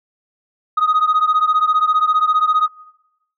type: beating tone pair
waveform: sine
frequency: 1244.5 / 1259.5 Hz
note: D#6 / D#6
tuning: 0 / +21 cents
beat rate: 15 Hz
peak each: -13 / -15 dBFS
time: 0.77-2.68 s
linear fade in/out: 10 ms
effects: noise-tail reverb RT60 1.0 s tail -23 dB re dry + tanh soft clip ceiling -9 dBFS